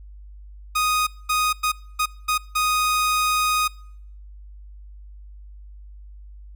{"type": "tone bursts at uneven times", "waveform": "sawtooth", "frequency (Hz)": 1244.5, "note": "D#6", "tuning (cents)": 0, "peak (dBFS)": -15, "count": 6, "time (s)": [[0.75, 1.07], [1.29, 1.53], [1.63, 1.72], [1.99, 2.06], [2.28, 2.38], [2.55, 3.68]], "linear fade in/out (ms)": 10, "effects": ["noise-tail reverb RT60 0.7 s tail -25 dB re dry", "added 50 Hz sine -39 dBFS peak until 6.55 s"]}